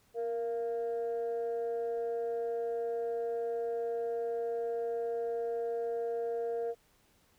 sine tone pair together, 466.7 / 689.5 Hz, A#4 / F5, +2 / -22 cents, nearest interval perfect fifth, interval 676 cents, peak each -31 / -39 dBFS, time 0.14-6.75 s, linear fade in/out 50 ms, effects tanh soft clip ceiling -27 dBFS + pink hiss -68 dBFS RMS until 7.38 s

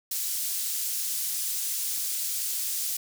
pink high-pass noise, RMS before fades -30 dBFS, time 0.11-2.97 s, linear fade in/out 5 ms, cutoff 6800 Hz, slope 12 dB/octave, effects none

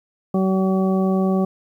harmonic tone, 189.7 Hz, F#3, 43 cents sharp, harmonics 1 / 2 / 3 / 4 / 6, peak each -17 / -23 / -27 / -29 / -33 dBFS, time 0.34-1.45 s, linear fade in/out 5 ms, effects 9-bit

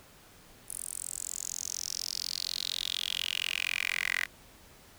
10% pulse tone with high-pass filter sweep, 44.18 Hz, F1, 21 cents sharp, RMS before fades -35 dBFS, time 0.68-4.26 s, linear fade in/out 10 ms, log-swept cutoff 9800 to 1900 Hz, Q 5.6, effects pink hiss -56 dBFS RMS until 4.98 s

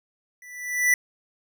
square tone with level ramp, 1975.5 Hz, B6, in tune, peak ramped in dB -45 to -15 dBFS, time 0.42-0.94 s, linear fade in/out 2 ms, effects none

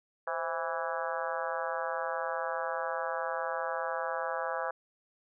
harmonic tone with a mistuned harmonic, 164.81 Hz, E3, in tune, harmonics 3 / 4 / 5 / 6 / 7 / 8 / 9 / 10, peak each -37 / -38 / -39 / -40 / -40 / -41 / -42 / -42 dBFS, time 0.27-4.71 s, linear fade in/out 5 ms, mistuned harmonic 3, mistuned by +88 cents, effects none

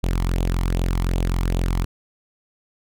sawtooth tone with flanger, 43.84 Hz, F1, 7 cents sharp, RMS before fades -21 dBFS, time 0.03-1.85 s, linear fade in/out 10 ms, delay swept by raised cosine 0.28 to 0.98 ms, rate 2.6 Hz, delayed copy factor +0.55, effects none

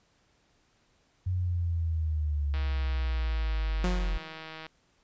sine linear sweep, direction down, 92.5 to 42.58 Hz, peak -26 dBFS, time 1.26-4.18 s, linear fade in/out 10 ms
click train, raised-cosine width 0.3 ms, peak -26 dBFS, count 339, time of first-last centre 2.54-4.666 s, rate 159 Hz
sawtooth tone with exponential decay, 180 Hz, F#3, 47 cents flat, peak -23 dBFS, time 3.84-4.49 s, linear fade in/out 2 ms, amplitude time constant 140 ms
effects pink hiss -68 dBFS RMS until 5.03 s + resampled to 16000 Hz

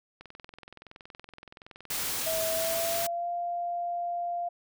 click train, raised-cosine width 0.3 ms, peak -30 dBFS, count 49, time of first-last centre 0.21-2.464 s, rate 21.3 Hz
white noise, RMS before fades -32 dBFS, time 1.9-3.07 s, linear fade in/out 5 ms
sine tone with pitch glide, 646 to 696.4 Hz, E5 to F5, -35 to -5 cents, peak -29 dBFS, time 2.26-4.49 s, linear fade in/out 10 ms, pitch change +130 cents, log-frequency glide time 2.46-3.28 s
effects none

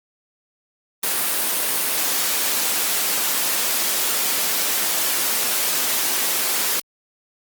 white high-pass noise, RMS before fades -21 dBFS, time 1.03-6.8 s, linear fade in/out 5 ms, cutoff 240 Hz, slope 12 dB/octave, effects Opus 32 kbps

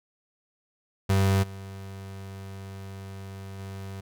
35% pulse tone with level steps, 97 Hz, G2, 18 cents flat, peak -18 / -36 / -34 dBFS, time 1.09-4.01 s, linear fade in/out 10 ms, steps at 1.42 / 3.58 s, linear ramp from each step 20 ms, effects none

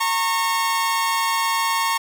sawtooth tone pair together, 916 / 1095.4 Hz, A#5 / C#6, -31 / -21 cents, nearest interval minor third, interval 310 cents, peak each -18 dBFS, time 0-1.98 s, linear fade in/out 10 ms, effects 8-bit

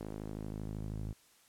sawtooth tone with band-pass filter sweep, 52.8 Hz, G#1, 29 cents sharp, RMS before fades -41 dBFS, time 0-1.13 s, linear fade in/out 5 ms, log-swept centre 360 to 120 Hz, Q 0.85, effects white hiss -65 dBFS RMS until 1.48 s + low-pass 12000 Hz 12 dB/octave

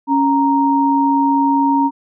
sine tone pair together, 277.2 / 932.3 Hz, C#4 / A#5, 0 / 0 cents, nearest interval octave + major sixth, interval 2100 cents, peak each -14 dBFS, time 0.07-1.91 s, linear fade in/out 50 ms, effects none

